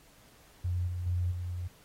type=tone with level steps; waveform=sine; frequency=88.9 Hz; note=F2; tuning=31 cents sharp; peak=-28 / -32 / -27 / -33 dBFS; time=0.64-1.68 s; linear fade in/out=10 ms; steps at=0.87 / 1.06 / 1.31 s; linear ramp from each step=10 ms; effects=pink hiss -60 dBFS RMS until 1.84 s + AAC 48 kbps